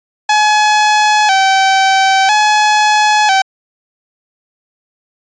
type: tone with vibrato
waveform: sawtooth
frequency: 808 Hz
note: G#5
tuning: 48 cents flat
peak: -4 dBFS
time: 0.29-3.42 s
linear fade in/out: 5 ms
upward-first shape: square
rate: 0.5 Hz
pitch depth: 82 cents each way
effects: resampled to 16000 Hz